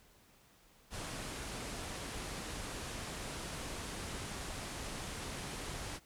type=low-pass noise; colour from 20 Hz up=pink; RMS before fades=-43 dBFS; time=0.9-6 s; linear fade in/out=50 ms; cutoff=11000 Hz; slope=48 dB/octave; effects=pink hiss -65 dBFS RMS until 6.05 s